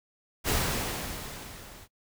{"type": "noise with level ramp", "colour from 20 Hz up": "pink", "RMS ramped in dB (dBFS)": [-25, -50], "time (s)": [0.44, 1.88], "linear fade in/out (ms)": 50, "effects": ["noise-tail reverb RT60 0.1 s tail -21 dB re dry"]}